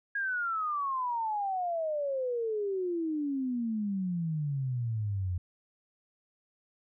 sine exponential sweep, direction down, 1650 to 87.31 Hz, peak -29 dBFS, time 0.15-5.38 s, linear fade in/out 5 ms, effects none

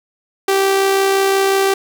sawtooth tone with amplitude modulation, 389.6 Hz, G4, 11 cents flat, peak -7 dBFS, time 0.48-1.74 s, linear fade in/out 5 ms, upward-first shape sine, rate 65.6 Hz, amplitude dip 30%, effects none

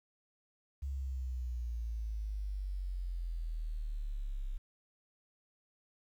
sine exponential sweep, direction down, 69.3 to 32.7 Hz, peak -35 dBFS, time 0.82-4.58 s, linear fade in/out 10 ms, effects 11-bit

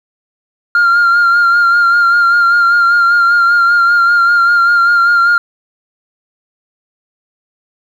sine tone with vibrato, 1396.9 Hz, F6, in tune, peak -4 dBFS, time 0.75-5.38 s, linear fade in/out 2 ms, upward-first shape sine, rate 5.1 Hz, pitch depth 29 cents each way, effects tanh soft clip ceiling -5 dBFS + 7-bit

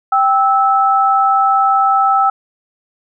sine tone pair together, 784 / 1309 Hz, G5 / E6, 0 / -13 cents, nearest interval major sixth, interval 887 cents, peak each -12 dBFS, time 0.12-2.3 s, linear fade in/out 5 ms, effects none

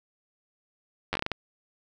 slowing click train, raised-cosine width 0.3 ms, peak -12 dBFS, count 8, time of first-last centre 1.13-1.317 s, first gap 10 ms, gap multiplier 1.32, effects none

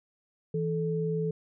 sine tone pair together, 163.02 / 435.2 Hz, E3 / A4, -19 / -19 cents, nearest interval octave + perfect fourth, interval 1700 cents, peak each -29 / -30 dBFS, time 0.54-1.31 s, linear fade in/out 5 ms, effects none

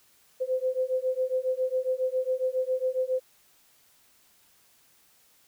sine beating tone pair, 511 / 518.3 Hz, C5 / C5, -41 / -16 cents, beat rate 7.3 Hz, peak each -28 dBFS, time 0.4-3.2 s, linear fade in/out 20 ms, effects white hiss -62 dBFS RMS until 5.47 s

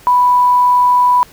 sine tone with quantisation, 987.8 Hz, B5, in tune, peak -7 dBFS, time 0.07-1.23 s, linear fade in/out 0 ms, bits 6, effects pink hiss -42 dBFS RMS until 1.32 s

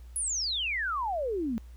sine exponential sweep, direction down, 10720 to 212 Hz, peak -28 dBFS, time 0.16-1.58 s, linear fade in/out 0 ms, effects added 60 Hz sine -44 dBFS peak until 1.76 s + pink hiss -64 dBFS RMS until 1.76 s

